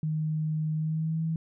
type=tone with pitch glide; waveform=sine; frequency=155.56 to 161.7 Hz; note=D#3 to E3; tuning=0 to -33 cents; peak=-26 dBFS; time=0.03-1.36 s; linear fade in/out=2 ms; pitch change=+67 cents; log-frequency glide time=0.75-1.23 s; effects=none